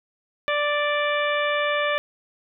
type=harmonic tone; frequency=587.3 Hz; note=D5; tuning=in tune; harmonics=1 / 2 / 3 / 4 / 5 / 6; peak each=-24 / -27 / -27 / -29 / -34 / -34 dBFS; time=0.48-1.98 s; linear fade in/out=0 ms; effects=none